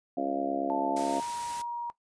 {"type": "harmonic tone", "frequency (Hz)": 69.1, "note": "C#2", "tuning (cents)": -5, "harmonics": [3, 4, 5, 6, 7, 8, 9, 10], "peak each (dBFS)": [-43, -32, -36, -42, -43, -37, -39, -32], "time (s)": [0.17, 1.2], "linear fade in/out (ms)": 5}
{"type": "tone with pitch glide", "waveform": "sine", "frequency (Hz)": [880, 948.6], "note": ["A5", "A#5"], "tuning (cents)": [0, 30], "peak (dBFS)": -31, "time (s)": [0.7, 1.9], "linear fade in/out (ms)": 0, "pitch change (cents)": 130, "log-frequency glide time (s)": [0.96, 1.26]}
{"type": "noise", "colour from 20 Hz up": "white", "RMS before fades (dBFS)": -41, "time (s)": [0.96, 1.62], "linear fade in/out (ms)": 5}
{"effects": ["noise-tail reverb RT60 0.1 s tail -17 dB re dry", "resampled to 22050 Hz"]}